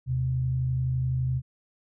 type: tone pair together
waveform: sine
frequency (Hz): 76.05 / 127.9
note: D#2 / C3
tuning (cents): -39 / -39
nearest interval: major sixth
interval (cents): 900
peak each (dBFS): -33 / -24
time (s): 0.06-1.42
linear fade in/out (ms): 50
effects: none